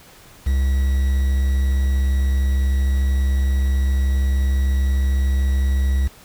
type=tone with quantisation; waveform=triangle; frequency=66.7 Hz; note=C2; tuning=34 cents sharp; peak=-13 dBFS; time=0.46-6.08 s; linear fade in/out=10 ms; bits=6; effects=pink hiss -46 dBFS RMS until 6.24 s